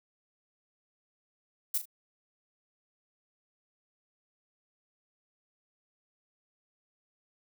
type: noise with echo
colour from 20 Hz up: violet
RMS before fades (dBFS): -29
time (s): 1.74-1.78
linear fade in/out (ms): 5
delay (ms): 38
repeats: 2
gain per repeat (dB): -10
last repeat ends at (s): 1.856
effects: none